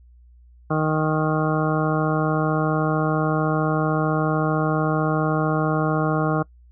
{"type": "harmonic tone", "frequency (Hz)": 155.6, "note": "D#3", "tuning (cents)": 0, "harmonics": [1, 2, 3, 4, 5, 7, 8, 9], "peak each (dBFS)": [-22, -25, -27, -28, -29, -30, -31, -32], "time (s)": [0.7, 6.43], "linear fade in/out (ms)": 10, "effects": ["noise-tail reverb RT60 0.1 s tail -23 dB re dry", "added 60 Hz sine -47 dBFS peak until 6.71 s"]}